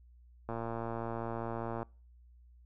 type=click train; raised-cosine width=1 ms; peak=-24 dBFS; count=155; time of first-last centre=0.49-1.829 s; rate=115 Hz; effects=noise-tail reverb RT60 0.4 s tail -25 dB re dry + added 60 Hz sine -56 dBFS peak until 2.65 s